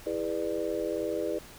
sine chord, E dominant seventh, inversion none, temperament just, 329.6 / 412 / 494.4 / 593.3 Hz, E4 / G#4 / B4 / D5, 0 / -14 / +2 / +18 cents, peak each -34 dBFS, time 0.06-1.39 s, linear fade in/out 10 ms, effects pink hiss -49 dBFS RMS until 1.58 s

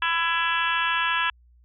harmonic tone, 333.7 Hz, E4, 21 cents sharp, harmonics 3 / 4 / 5 / 6 / 7 / 8 / 9 / 10, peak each -27 / -29 / -26 / -38 / -35 / -29 / -33 / -33 dBFS, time 0.02-1.3 s, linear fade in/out 2 ms, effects added 60 Hz sine -53 dBFS peak until 1.64 s

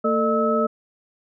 sine tone cluster, 226.6 / 445.8 / 607 / 1297 Hz, A#3 / A4 / D#5 / E6, -49 / +23 / -43 / -28 cents, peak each -23 dBFS, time 0.04-0.67 s, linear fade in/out 10 ms, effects none

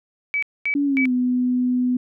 sine tone bursts, 2289 Hz, D7, 45 cents flat, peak -19 dBFS, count 3, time 0.34-1.055 s, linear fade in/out 0 ms, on 85 ms, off 230 ms
sine tone with pitch glide, 284.9 to 249.5 Hz, C#4 to B3, +48 to +18 cents, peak -17 dBFS, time 0.75-1.97 s, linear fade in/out 5 ms, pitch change -230 cents, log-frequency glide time 0.85-1.12 s
effects none

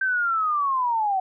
sine linear sweep, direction down, 1568 to 740 Hz, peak -20 dBFS, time 0.01-1.2 s, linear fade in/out 5 ms, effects none

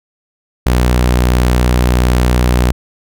sawtooth tone, 61.4 Hz, B1, 9 cents flat, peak -5 dBFS, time 0.66-2.72 s, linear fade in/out 5 ms, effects none

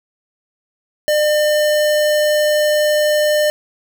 square tone, 602 Hz, D5, 43 cents sharp, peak -13 dBFS, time 1.08-3.5 s, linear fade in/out 0 ms, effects none

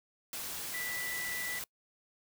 sine tone in noise, 1975.5 Hz, B6, in tune, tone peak -37 dBFS, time 0.74-1.59 s, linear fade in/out 2 ms, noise white, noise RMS -40 dBFS, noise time 0.33-1.64 s, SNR 0 dB, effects noise-tail reverb RT60 0.1 s tail -25 dB re dry

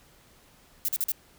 violet noise bursts, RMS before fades -27 dBFS, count 4, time 0.85-1.118 s, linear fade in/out 0 ms, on 34 ms, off 44 ms, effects pink hiss -58 dBFS RMS until 1.38 s

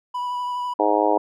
triangle tone with vibrato, 985 Hz, B5, 5 cents flat, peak -22 dBFS, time 0.14-0.74 s, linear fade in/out 10 ms, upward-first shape sine, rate 12 Hz, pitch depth 14 cents each way
harmonic tone, 104.8 Hz, G#2, 16 cents sharp, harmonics 3 / 4 / 5 / 6 / 7 / 8 / 9, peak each -24 / -24 / -24 / -24 / -24 / -24 / -24 dBFS, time 0.79-1.18 s, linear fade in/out 5 ms
effects none

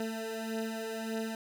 20% pulse beating tone pair, 221.7 / 223.4 Hz, A3 / A3, +13 / +27 cents, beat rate 1.7 Hz, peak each -35 / -31 dBFS, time 0-1.35 s, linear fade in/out 2 ms, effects none

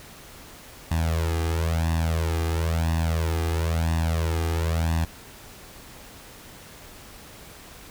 sawtooth tone with flanger, 81.8 Hz, E2, 13 cents flat, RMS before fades -24 dBFS, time 0.91-5.05 s, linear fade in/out 5 ms, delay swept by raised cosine 1.1 to 2.5 ms, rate 0.99 Hz, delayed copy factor +1, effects pink hiss -45 dBFS RMS until 7.9 s

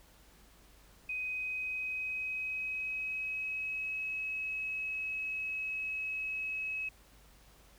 sine tone with pitch glide, 2509 to 2565 Hz, D#7 to E7, +14 to -48 cents, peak -34 dBFS, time 1.09-6.89 s, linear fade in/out 5 ms, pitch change +38 cents, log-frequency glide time 1.22-4.06 s, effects added 50 Hz sine -62 dBFS peak until 7.78 s + pink hiss -62 dBFS RMS until 7.78 s

